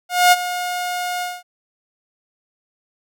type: tone with ADSR envelope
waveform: sawtooth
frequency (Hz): 717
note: F5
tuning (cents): +45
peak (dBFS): -4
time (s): 0.09-1.43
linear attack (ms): 230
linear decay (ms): 32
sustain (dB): -14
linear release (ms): 210
effects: none